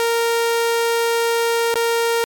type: tone with dropouts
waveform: sawtooth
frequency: 464.1 Hz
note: A#4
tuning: 8 cents flat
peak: -12 dBFS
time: 0-2.24 s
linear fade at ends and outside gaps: 0 ms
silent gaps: 1.741-1.756 s
effects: MP3 96 kbps